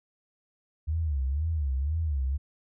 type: tone with vibrato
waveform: sine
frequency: 73.42 Hz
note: D2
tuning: in tune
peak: -25 dBFS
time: 0.87-2.38 s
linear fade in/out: 20 ms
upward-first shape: sine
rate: 2 Hz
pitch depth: 200 cents each way
effects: none